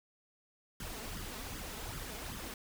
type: noise with flanger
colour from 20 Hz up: pink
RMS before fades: -43 dBFS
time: 0.8-2.54 s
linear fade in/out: 2 ms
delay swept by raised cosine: 0.6 to 4.7 ms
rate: 2.6 Hz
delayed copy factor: +0.65
effects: none

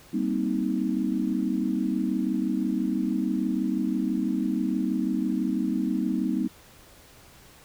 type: chord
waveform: sine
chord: C minor seventh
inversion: second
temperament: just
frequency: 196.22 / 235.5 / 261.6 / 314 Hz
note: G3 / Bb3 / C4 / Eb4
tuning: +2 / +18 / 0 / +16 cents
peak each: -29 dBFS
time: 0.13-6.48 s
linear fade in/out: 10 ms
effects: pink hiss -52 dBFS RMS until 7.64 s

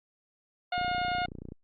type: harmonic tone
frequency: 716 Hz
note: F5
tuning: 43 cents sharp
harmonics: 1 / 2 / 3 / 4 / 5 / 6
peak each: -29 / -35 / -39 / -41 / -43 / -45 dBFS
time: 0.72-1.26 s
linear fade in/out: 5 ms
type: click train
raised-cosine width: 3 ms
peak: -28 dBFS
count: 23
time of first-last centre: 0.78-1.521 s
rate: 29.7 Hz
effects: Opus 48 kbps

